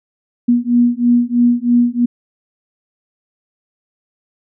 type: beating tone pair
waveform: sine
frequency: 239.3 / 242.4 Hz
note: A#3 / B3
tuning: +46 / -32 cents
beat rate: 3.1 Hz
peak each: -13 dBFS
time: 0.48-2.06 s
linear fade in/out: 10 ms
effects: none